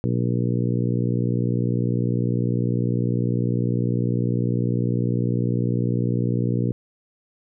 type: harmonic tone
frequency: 60 Hz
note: B1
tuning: 49 cents flat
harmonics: 2 / 3 / 4 / 5 / 6 / 7 / 8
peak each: -22 / -26 / -28 / -30 / -32 / -33 / -34 dBFS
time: 0.04-6.72 s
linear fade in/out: 0 ms
effects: none